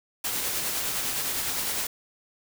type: noise with tremolo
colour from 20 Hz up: white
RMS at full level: -28 dBFS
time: 0.24-1.87 s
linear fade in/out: 5 ms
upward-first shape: sine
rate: 9.8 Hz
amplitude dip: 25%
effects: none